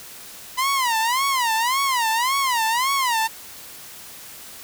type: tone with vibrato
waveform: sawtooth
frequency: 992 Hz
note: B5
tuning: 7 cents sharp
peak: -15 dBFS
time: 0.57-3.28 s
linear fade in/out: 20 ms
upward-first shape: sine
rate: 1.8 Hz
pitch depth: 200 cents each way
effects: white hiss -40 dBFS RMS until 4.63 s